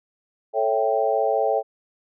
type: chord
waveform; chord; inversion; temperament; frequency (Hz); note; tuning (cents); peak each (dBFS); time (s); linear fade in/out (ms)
sine; A dominant seventh; none; equal; 440 / 554.4 / 659.3 / 784; A4 / C#5 / E5 / G5; 0 / 0 / 0 / 0; -24; 0.53-1.63; 50
effects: none